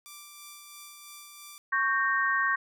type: tone with tremolo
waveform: 5% pulse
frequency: 1174.7 Hz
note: D6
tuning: in tune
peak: -32 dBFS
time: 0.06-1.58 s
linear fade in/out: 0 ms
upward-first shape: sine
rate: 3 Hz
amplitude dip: 30%
type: chord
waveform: sine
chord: G diminished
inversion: second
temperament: equal with one note detuned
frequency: 1108.7 / 1568 / 1849.6 Hz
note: Db6 / G6 / Bb6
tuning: 0 / 0 / -14 cents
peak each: -28 dBFS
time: 1.72-2.56 s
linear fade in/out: 10 ms
effects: none